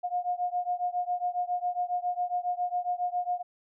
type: beating tone pair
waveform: sine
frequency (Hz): 712 / 719.3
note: F5 / F#5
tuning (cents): +33 / -49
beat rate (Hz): 7.3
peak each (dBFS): -30 / -31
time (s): 0.03-3.43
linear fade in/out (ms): 20
effects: none